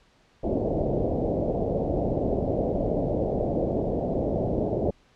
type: low-pass noise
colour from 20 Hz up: white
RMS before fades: -26 dBFS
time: 0.43-4.91 s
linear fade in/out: 10 ms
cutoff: 660 Hz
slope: 48 dB/octave
effects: pink hiss -61 dBFS RMS until 5.15 s + low-pass 5000 Hz 12 dB/octave